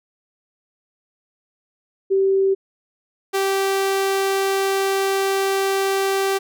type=tone pair in turn; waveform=sine / sawtooth; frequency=387.4 / 389.4 Hz; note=G4 / G4; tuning=-20 / -12 cents; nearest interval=unison; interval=8 cents; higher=second; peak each=-14 dBFS; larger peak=neither; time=2.1-2.55 / 3.33-6.39 s; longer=second; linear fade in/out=20 ms; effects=none